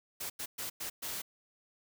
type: noise bursts at uneven times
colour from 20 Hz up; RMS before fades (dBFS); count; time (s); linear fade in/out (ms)
white; -39; 5; 0.2-0.3 / 0.39-0.46 / 0.58-0.7 / 0.8-0.9 / 1.02-1.22; 10
effects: none